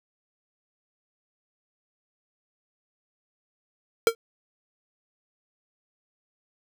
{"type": "tone with exponential decay", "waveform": "square", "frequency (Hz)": 457.9, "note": "A#4", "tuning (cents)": -31, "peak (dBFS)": -12, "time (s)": [4.07, 4.15], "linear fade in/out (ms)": 1, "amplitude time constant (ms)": 16, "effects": []}